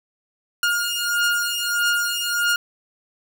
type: beating tone pair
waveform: sawtooth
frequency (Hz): 1419 / 1420.6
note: F6 / F6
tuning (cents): +27 / +29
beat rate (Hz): 1.6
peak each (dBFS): -19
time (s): 0.63-2.56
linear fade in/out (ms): 2
effects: none